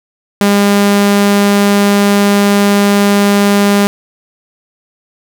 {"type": "tone", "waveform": "sawtooth", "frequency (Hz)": 202.2, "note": "G#3", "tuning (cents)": -46, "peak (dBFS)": -3, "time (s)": [0.41, 3.87], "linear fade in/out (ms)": 0, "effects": []}